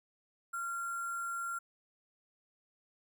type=tone with sample-and-hold; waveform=sine; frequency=1381 Hz; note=F6; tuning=20 cents flat; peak=-35 dBFS; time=0.53-1.59 s; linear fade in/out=10 ms; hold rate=8820 Hz; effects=none